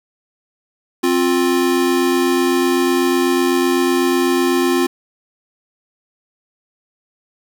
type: tone pair together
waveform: square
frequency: 263.8 / 351.8 Hz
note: C4 / F4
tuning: +14 / +13 cents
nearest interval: perfect fourth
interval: 499 cents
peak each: -18 / -16 dBFS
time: 1.03-4.87 s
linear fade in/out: 10 ms
effects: 7-bit